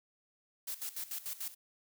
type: noise with tremolo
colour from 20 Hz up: blue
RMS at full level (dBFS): -39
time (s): 0.67-1.55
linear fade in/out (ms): 10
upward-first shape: square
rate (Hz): 6.8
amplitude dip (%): 80
effects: none